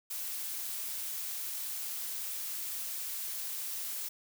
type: noise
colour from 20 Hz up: blue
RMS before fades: -38 dBFS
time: 0.1-4.09 s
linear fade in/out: 10 ms
effects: none